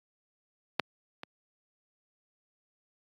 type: clicks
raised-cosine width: 0.3 ms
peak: -8 / -23 dBFS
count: 2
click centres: 0.797 / 1.234 s
effects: high-pass 150 Hz 12 dB/octave + AAC 32 kbps